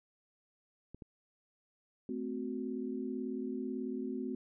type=clicks; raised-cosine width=3 ms; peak=-34 dBFS; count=2; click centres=0.946 / 1.022 s
type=chord; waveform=sine; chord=F# diminished; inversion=first; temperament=equal with one note detuned; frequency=220 / 258.2 / 370 Hz; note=A3 / C4 / F#4; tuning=0 / -23 / 0 cents; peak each=-41 / -38 / -41 dBFS; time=2.09-4.35 s; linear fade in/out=2 ms
effects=none